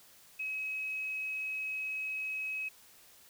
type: tone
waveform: sine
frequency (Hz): 2554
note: D#7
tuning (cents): +45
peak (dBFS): -34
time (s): 0.39-2.69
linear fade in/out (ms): 10
effects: white hiss -59 dBFS RMS until 3.29 s